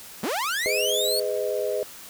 sawtooth linear sweep, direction up, 164.81 to 4495 Hz, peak -21 dBFS, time 0.23-1.2 s, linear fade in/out 5 ms
sine chord, G# minor, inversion none, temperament equal with one note detuned, 415.3 / 504.8 / 622.3 Hz, G#4 / B4 / D#5, 0 / +38 / 0 cents, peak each -28 dBFS, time 0.66-1.83 s, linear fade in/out 0 ms
effects white hiss -43 dBFS RMS until 2.09 s

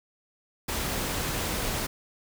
pink noise, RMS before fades -30 dBFS, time 0.68-1.87 s, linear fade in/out 10 ms, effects none

